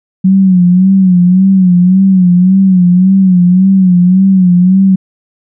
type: tone with vibrato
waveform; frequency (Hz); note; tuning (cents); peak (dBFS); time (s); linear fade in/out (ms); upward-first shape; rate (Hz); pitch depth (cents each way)
sine; 185; F#3; 0; -3; 0.24-4.96; 10; sine; 1.8; 80
effects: none